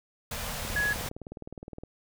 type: band-stop noise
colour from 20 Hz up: pink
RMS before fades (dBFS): -35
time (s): 0.31-1.09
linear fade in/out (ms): 5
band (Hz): 240 to 440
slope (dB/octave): 96
type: click train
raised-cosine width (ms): 2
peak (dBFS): -27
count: 24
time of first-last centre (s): 0.65-1.836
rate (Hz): 19.4
type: tone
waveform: sine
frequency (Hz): 1679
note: G#6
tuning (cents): +18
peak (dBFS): -25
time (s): 0.76-0.93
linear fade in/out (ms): 2
effects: none